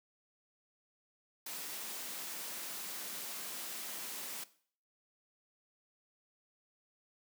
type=high-pass noise; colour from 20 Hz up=white; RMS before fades=-43 dBFS; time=1.46-4.44 s; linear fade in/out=5 ms; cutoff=160 Hz; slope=48 dB/octave; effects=noise-tail reverb RT60 0.5 s tail -17 dB re dry